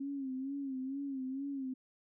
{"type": "tone with vibrato", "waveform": "sine", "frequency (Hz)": 270, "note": "C#4", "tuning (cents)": -45, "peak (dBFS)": -36, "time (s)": [0, 1.74], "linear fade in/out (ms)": 10, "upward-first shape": "sine", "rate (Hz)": 2.2, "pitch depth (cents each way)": 75, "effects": []}